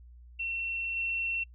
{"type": "tone with level steps", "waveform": "sine", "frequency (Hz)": 2712, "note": "E7", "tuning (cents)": 49, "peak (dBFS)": [-31, -29], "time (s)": [0.39, 1.44], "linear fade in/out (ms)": 10, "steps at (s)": 0.96, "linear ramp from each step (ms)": 10, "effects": ["noise-tail reverb RT60 0.1 s tail -25 dB re dry", "added 60 Hz sine -49 dBFS peak until 1.54 s"]}